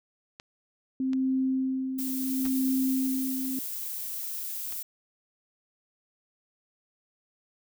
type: clicks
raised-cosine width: 0.2 ms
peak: -25 dBFS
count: 3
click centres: 0.399 / 1.133 / 4.724 s
type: tone with tremolo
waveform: sine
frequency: 262.5 Hz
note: C4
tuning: 6 cents sharp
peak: -23 dBFS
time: 1-3.59 s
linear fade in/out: 2 ms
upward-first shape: sine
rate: 0.71 Hz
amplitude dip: 55%
type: noise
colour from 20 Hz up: violet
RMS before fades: -35 dBFS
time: 1.98-4.83 s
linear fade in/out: 10 ms
type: noise with exponential decay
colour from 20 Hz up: pink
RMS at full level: -36 dBFS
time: 2.45-2.53 s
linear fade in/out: 2 ms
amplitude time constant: 16 ms
effects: none